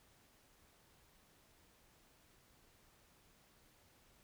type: silence
effects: pink hiss -69 dBFS RMS until 4.23 s